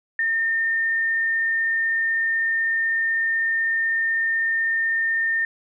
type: tone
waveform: sine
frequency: 1816 Hz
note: A#6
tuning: 46 cents flat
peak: -19 dBFS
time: 0.19-5.45 s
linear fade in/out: 2 ms
effects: none